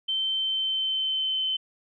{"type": "tone with pitch glide", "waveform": "sine", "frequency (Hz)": [3100, 3066], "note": ["G7", "G7"], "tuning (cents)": [-20, -39], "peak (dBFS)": -24, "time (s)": [0.08, 1.57], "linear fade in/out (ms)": 10, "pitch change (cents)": -19, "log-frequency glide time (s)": [0.35, 1.44], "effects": []}